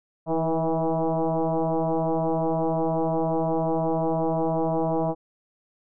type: tone with frequency modulation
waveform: sine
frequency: 164.81 Hz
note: E3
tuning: in tune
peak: -21 dBFS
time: 0.26-5.15 s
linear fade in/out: 50 ms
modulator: 162 Hz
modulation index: 4.5
effects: none